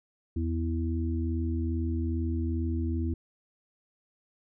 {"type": "harmonic tone", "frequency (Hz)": 82.41, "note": "E2", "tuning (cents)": 0, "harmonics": [1, 3, 4], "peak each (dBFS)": [-28, -34, -35], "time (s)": [0.36, 3.14], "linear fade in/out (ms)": 5, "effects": []}